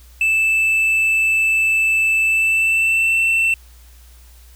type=tone with pitch glide; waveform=triangle; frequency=2637 to 2682 Hz; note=E7 to E7; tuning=0 to +29 cents; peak=-12 dBFS; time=0.21-3.54 s; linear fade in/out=2 ms; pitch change=+29 cents; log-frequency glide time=2.24-3.22 s; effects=added 60 Hz sine -42 dBFS peak until 4.55 s + white hiss -51 dBFS RMS until 4.55 s